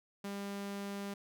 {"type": "tone", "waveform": "sawtooth", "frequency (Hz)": 200, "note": "G3", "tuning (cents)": 35, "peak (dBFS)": -35, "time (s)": [0.24, 1.14], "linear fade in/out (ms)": 5, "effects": []}